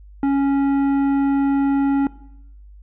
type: tone with tanh clipping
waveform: sine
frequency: 277.2 Hz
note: C#4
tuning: in tune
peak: -17 dBFS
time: 0.23-2.07 s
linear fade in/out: 2 ms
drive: 11 dB
effects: noise-tail reverb RT60 0.8 s tail -19 dB re dry + added 50 Hz sine -40 dBFS peak until 2.82 s